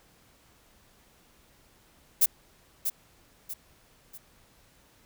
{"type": "noise with echo", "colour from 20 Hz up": "violet", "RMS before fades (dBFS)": -20, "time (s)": [2.21, 2.26], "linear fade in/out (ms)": 10, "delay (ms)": 640, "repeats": 3, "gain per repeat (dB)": -8, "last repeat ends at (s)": 4.18, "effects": ["pink hiss -61 dBFS RMS until 5.05 s"]}